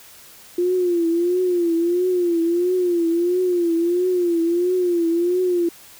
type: tone with vibrato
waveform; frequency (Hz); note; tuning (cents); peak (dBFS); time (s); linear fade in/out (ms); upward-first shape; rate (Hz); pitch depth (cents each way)
sine; 349.2; F4; 0; -16; 0.58-5.69; 5; triangle; 1.5; 100
effects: white hiss -45 dBFS RMS until 5.99 s